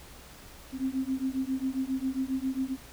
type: beating tone pair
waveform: sine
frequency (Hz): 260.1 / 267.5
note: C4 / C4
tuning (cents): -10 / +38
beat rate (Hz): 7.4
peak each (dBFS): -31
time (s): 0.72-2.77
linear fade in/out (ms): 50
effects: added 60 Hz sine -55 dBFS peak until 2.92 s + pink hiss -50 dBFS RMS until 2.92 s